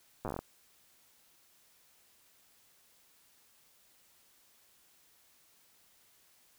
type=slowing click train; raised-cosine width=1 ms; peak=-23 dBFS; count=10; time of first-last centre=0.25-0.39 s; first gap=8 ms; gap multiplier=1.16; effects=white hiss -66 dBFS RMS until 6.58 s

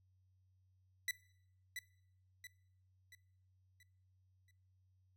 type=tone with echo; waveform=sawtooth; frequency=1980 Hz; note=B6; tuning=4 cents sharp; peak=-32 dBFS; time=1.08-1.11 s; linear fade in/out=2 ms; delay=680 ms; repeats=5; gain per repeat=-7 dB; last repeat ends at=4.51 s; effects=noise-tail reverb RT60 0.7 s tail -21 dB re dry + added 93 Hz sine -70 dBFS peak until 5.16 s

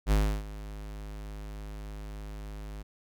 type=tone with ADSR envelope; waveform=square; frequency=51.7 Hz; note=G#1; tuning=7 cents flat; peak=-21 dBFS; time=0.06-2.83 s; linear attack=56 ms; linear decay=310 ms; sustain=-18 dB; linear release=15 ms; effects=none

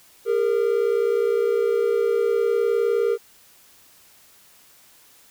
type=tone pair together; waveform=triangle; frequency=404.6 / 464.2 Hz; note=G#4 / A#4; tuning=-45 / -7 cents; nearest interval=major second; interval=238 cents; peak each=-20 / -18 dBFS; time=0.25-3.18 s; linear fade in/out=50 ms; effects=white hiss -53 dBFS RMS until 5.3 s

